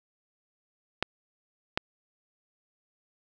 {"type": "clicks", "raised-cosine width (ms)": 0.3, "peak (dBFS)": -9, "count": 2, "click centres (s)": [1.026, 1.775], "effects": []}